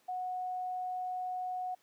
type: tone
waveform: sine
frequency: 734 Hz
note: F#5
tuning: 14 cents flat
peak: -34 dBFS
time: 0.08-1.75 s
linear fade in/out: 10 ms
effects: pink hiss -69 dBFS RMS until 1.82 s + high-pass 300 Hz 12 dB/octave